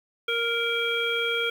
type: harmonic tone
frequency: 466.2 Hz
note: A#4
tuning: in tune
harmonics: 1 / 3 / 5 / 7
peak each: -29 / -29 / -29 / -29 dBFS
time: 0.28-1.5 s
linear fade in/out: 5 ms
effects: 8-bit